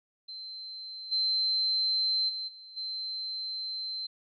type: tone with level steps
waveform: sine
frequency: 4100 Hz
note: C8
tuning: 36 cents flat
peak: -39 / -25 / -33 / -46 / -33 dBFS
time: 0.28-4.07 s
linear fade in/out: 10 ms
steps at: 1.11 / 2.28 / 2.47 / 2.76 s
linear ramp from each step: 20 ms
effects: none